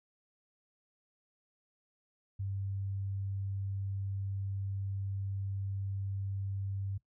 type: tone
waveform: sine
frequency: 98 Hz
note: G2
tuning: in tune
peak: -34 dBFS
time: 2.39-6.98 s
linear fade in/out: 10 ms
effects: noise-tail reverb RT60 0.1 s tail -18 dB re dry